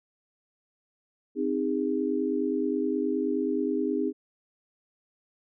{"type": "chord", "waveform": "sine", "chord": "Ab major", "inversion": "first", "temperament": "equal with one note detuned", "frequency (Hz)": [261.6, 311.1, 406.8], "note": ["C4", "Eb4", "Ab4"], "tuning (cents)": [0, 0, -36], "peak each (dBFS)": -29, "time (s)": [1.35, 4.13], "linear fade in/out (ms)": 50, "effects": []}